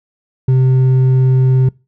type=tone with hard clipping; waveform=sine; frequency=129.8 Hz; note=C3; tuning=13 cents flat; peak=-9 dBFS; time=0.48-1.69 s; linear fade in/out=5 ms; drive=4 dB; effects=noise-tail reverb RT60 0.3 s tail -25 dB re dry